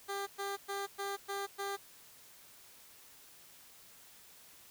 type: tone bursts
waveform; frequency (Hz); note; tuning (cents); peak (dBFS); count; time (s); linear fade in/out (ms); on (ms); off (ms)
15% pulse; 397.9; G4; +26; -30; 6; 0.08-1.77; 20; 190; 110
effects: white hiss -58 dBFS RMS until 4.7 s